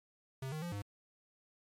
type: tone with pitch steps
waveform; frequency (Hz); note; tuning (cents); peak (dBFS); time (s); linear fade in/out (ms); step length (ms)
square; 132.9 / 155.1 / 173.2 / 101.6; C3 / D#3 / F3 / G#2; +27 / -5 / -14 / -38; -39; 0.42-0.82; 5; 100
effects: MP3 64 kbps